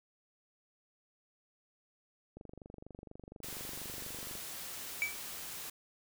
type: click train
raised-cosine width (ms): 2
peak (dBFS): -35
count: 49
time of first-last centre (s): 2.37-4.353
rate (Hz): 24.2
type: noise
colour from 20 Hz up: white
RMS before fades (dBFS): -44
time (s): 3.43-5.7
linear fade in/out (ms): 5
type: tone with exponential decay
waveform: triangle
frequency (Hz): 2303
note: D7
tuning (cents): -34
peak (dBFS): -25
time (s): 5.02-5.2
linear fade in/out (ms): 0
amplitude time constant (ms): 39
effects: none